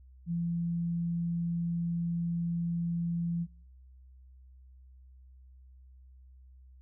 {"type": "tone", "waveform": "sine", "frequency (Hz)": 170, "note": "F3", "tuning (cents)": -46, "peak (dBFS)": -29, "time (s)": [0.26, 3.47], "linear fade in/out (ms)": 50, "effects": ["noise-tail reverb RT60 0.6 s tail -26 dB re dry", "added 64 Hz sine -52 dBFS peak until 6.81 s"]}